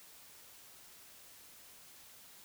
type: silence
effects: white hiss -57 dBFS RMS until 2.44 s